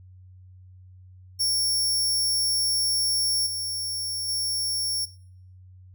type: tone with level steps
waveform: sawtooth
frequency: 5480 Hz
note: F8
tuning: 34 cents flat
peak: -19 / -25 / -22 dBFS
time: 1.39-5.06 s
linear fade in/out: 20 ms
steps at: 3.46 / 4.28 s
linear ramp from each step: 10 ms
effects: noise-tail reverb RT60 0.6 s tail -22 dB re dry + added 92 Hz sine -46 dBFS peak until 5.94 s